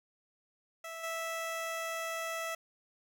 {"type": "tone with level steps", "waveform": "15% pulse", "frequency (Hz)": 657, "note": "E5", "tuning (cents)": -6, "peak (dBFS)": [-35, -29], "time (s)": [0.84, 2.55], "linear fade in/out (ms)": 5, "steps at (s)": 1.03, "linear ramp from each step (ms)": 10, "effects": []}